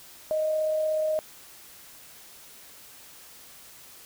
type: tone with amplitude modulation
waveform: sine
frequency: 622.3 Hz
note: D#5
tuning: in tune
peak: -22 dBFS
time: 0.31-1.19 s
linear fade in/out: 0 ms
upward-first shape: sine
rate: 36.6 Hz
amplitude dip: 25%
effects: white hiss -49 dBFS RMS until 4.05 s